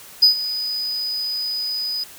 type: tone with ADSR envelope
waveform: triangle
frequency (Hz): 4978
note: D#8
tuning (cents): 0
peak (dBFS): -5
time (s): 0.22-2.04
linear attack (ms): 11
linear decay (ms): 110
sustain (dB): -16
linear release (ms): 8
effects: tanh soft clip ceiling -3 dBFS + white hiss -42 dBFS RMS until 2.18 s